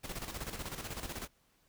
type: noise with tremolo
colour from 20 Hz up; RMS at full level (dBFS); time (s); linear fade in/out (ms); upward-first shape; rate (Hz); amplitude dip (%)
pink; -40; 0.03-1.28; 20; square; 16; 60
effects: pink hiss -71 dBFS RMS until 1.68 s